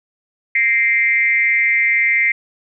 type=tone with frequency modulation; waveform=sine; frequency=2093 Hz; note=C7; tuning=in tune; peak=-12 dBFS; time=0.55-2.32 s; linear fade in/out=5 ms; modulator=230 Hz; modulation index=0.71; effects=none